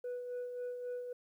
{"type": "tone with tremolo", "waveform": "sine", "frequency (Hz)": 492.4, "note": "B4", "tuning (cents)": -5, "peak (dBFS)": -34, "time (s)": [0.04, 1.13], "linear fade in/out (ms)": 5, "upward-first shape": "sine", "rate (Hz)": 3.7, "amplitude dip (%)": 50, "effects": ["tanh soft clip ceiling -36 dBFS", "12-bit"]}